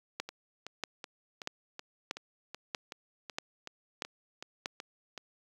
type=two click trains; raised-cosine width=0.2 ms; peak=-24 / -16 dBFS; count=14 / 8; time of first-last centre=0.29-5.177 / 0.2-4.659 s; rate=2.66 / 1.57 Hz; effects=high-pass 200 Hz 12 dB/octave + 9-bit